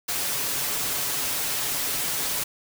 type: noise with comb filter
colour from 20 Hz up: white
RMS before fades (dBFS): -27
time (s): 0.08-2.44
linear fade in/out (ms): 10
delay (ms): 7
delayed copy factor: +0.5
effects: none